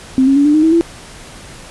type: tone with pitch steps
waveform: sine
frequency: 261.6 / 272.7 / 284.3 / 296.4 / 308.9 / 322.1 / 335.7 Hz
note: C4 / C#4 / C#4 / D4 / D#4 / E4 / E4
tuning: 0 / -28 / +44 / +16 / -12 / -40 / +32 cents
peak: -7 dBFS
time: 0.18-0.81 s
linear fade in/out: 0 ms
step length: 90 ms
effects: pink hiss -35 dBFS RMS until 1.7 s + resampled to 24000 Hz